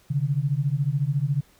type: beating tone pair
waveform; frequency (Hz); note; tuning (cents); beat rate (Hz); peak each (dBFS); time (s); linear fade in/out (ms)
sine; 134.5 / 148.5; C3 / D3; +48 / +20; 14; -24; 0.1-1.41; 10
effects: pink hiss -58 dBFS RMS until 1.59 s